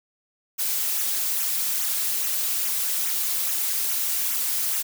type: noise with flanger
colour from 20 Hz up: blue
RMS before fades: -25 dBFS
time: 0.58-4.83 s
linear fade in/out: 20 ms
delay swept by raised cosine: 0.21 to 5.11 ms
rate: 2.4 Hz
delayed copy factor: -0.7
effects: none